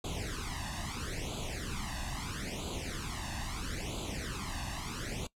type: noise with flanger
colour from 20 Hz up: pink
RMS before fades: -38 dBFS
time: 0.04-5.27 s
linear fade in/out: 5 ms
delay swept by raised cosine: 0.27 to 1.12 ms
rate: 0.76 Hz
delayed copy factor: +0.9
effects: noise-tail reverb RT60 0.1 s tail -20 dB re dry + low-pass 9000 Hz 12 dB/octave